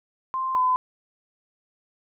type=tone pair in turn; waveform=sine; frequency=1046.5 / 1014.4 Hz; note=C6 / B5; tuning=0 / +46 cents; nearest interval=minor second; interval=54 cents; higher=first; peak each=-24 / -18 dBFS; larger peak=second; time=0.34-0.55 / 0.55-0.76 s; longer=neither; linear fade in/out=0 ms; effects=none